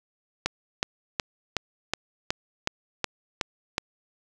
click train, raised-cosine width 0.2 ms, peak -7 dBFS, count 10, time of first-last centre 0.46-3.781 s, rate 2.71 Hz, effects none

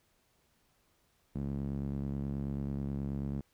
sawtooth tone with band-pass filter, 69.3 Hz, C#2, in tune, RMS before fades -36 dBFS, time 1.35-3.41 s, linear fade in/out 5 ms, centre 190 Hz, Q 1.8, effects pink hiss -72 dBFS RMS until 3.53 s

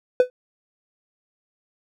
triangle tone with exponential decay, 501 Hz, B4, 25 cents sharp, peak -6 dBFS, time 0.2-0.3 s, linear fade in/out 1 ms, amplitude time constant 20 ms, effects none

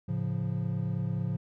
triangle chord, A augmented, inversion none, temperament equal with one note detuned, 109.43 / 138.59 / 174.61 Hz, A2 / C#3 / E#3, -9 / 0 / 0 cents, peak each -31 dBFS, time 0.08-1.37 s, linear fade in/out 10 ms, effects none

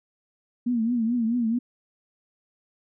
sine tone with vibrato, 233.7 Hz, A#3, 5 cents sharp, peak -21 dBFS, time 0.66-1.59 s, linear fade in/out 10 ms, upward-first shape triangle, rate 4.6 Hz, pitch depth 120 cents each way, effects none

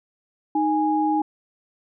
sine tone pair together, 310 / 827.6 Hz, D#4 / G#5, -6 / -6 cents, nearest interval octave + perfect fourth, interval 1700 cents, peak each -21 dBFS, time 0.55-1.22 s, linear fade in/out 5 ms, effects none

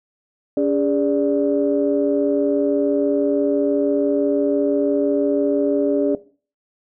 sine tone cluster, 283.4 / 409.4 / 586 Hz, C#4 / G#4 / D5, +38 / -25 / -4 cents, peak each -18 / -21 / -20 dBFS, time 0.57-6.15 s, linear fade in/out 2 ms, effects noise-tail reverb RT60 0.4 s tail -18 dB re dry + tanh soft clip ceiling -6 dBFS

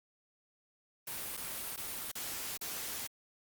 white noise with dropouts, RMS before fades -40 dBFS, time 1.07-3.07 s, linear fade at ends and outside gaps 5 ms, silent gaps 1.368-1.374 / 1.763-1.774 / 2.117-2.153 / 2.574-2.612 s, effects Opus 32 kbps

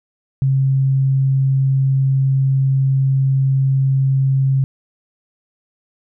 sine tone, 134.6 Hz, C3, 49 cents sharp, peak -12 dBFS, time 0.42-4.64 s, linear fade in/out 0 ms, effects none

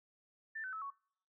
sine tone with pitch steps, 1777 / 1520.4 / 1300.8 / 1113 Hz, A6 / F#6 / E6 / C#6, +17 / +47 / -23 / +7 cents, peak -40 dBFS, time 0.55-0.906 s, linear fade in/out 10 ms, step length 89 ms, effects noise-tail reverb RT60 0.6 s tail -24 dB re dry

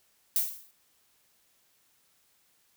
violet noise with exponential decay, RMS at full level -23 dBFS, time 0.36-0.71 s, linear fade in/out 1 ms, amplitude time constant 76 ms, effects white hiss -68 dBFS RMS until 2.76 s

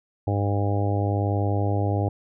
harmonic tone, 101.1 Hz, G#2, 46 cents flat, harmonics 1 / 2 / 3 / 4 / 5 / 6 / 7 / 8, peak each -22 / -35 / -30 / -33 / -33 / -34 / -34 / -33 dBFS, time 0.27-2.09 s, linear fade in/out 5 ms, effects none

